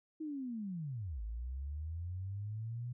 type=linear two-way sweep; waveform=sine; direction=down then up; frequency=320.6 to 52 to 123.9 Hz; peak=-38 dBFS; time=0.2-2.93 s; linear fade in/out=10 ms; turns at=1.22 s; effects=none